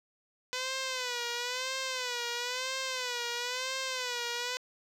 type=tone with vibrato; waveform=5% pulse; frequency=501 Hz; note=B4; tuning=25 cents sharp; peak=-21 dBFS; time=0.53-4.57 s; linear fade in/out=0 ms; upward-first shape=sine; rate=1 Hz; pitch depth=91 cents each way; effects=low-pass 9000 Hz 12 dB/octave